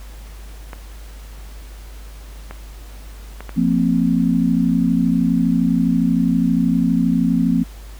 clicks, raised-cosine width 0.5 ms, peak -17 dBFS, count 4, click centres 0.732 / 2.51 / 3.406 / 3.493 s
sine chord, F suspended fourth, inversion none, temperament equal with one note detuned, 174.61 / 229.1 / 261.6 Hz, F3 / Bb3 / C4, 0 / -30 / 0 cents, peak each -18 dBFS, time 3.56-7.64 s, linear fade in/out 20 ms
effects added 51 Hz sine -33 dBFS peak until 7.99 s + pink hiss -45 dBFS RMS until 7.99 s

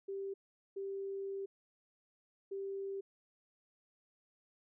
sine tone bursts at uneven times, 392 Hz, G4, in tune, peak -38 dBFS, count 3, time 0.08-0.34 / 0.76-1.46 / 2.51-3.01 s, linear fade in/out 10 ms, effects none

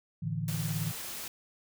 sine chord, A suspended fourth, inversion none, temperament just, 110 / 146.67 / 165 Hz, A2 / D3 / E3, 0 / -2 / +2 cents, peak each -36 / -35 / -34 dBFS, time 0.22-0.92 s, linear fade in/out 10 ms
white noise, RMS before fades -40 dBFS, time 0.48-1.28 s, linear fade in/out 2 ms
effects none

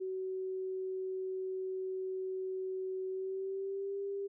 sine tone with pitch glide, 376.2 to 397.4 Hz, F#4 to G4, +29 to +24 cents, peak -35 dBFS, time 0-4.28 s, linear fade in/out 20 ms, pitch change +95 cents, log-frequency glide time 3.08-3.98 s, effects none

